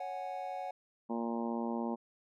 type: chord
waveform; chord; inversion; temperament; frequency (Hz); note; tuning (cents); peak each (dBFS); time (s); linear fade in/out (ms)
triangle; C# suspended fourth; none; equal; 554.4 / 740 / 830.6; C#5 / F#5 / G#5; 0 / 0 / 0; -42 / -37 / -43; 0-0.71; 5
type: harmonic tone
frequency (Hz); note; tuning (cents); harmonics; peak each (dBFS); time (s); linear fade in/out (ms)
116.54; A#2; 0; 2 / 3 / 4 / 5 / 6 / 7 / 8 / 9; -35 / -41 / -44 / -44 / -48 / -44 / -44 / -51; 1.09-1.96; 20
effects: none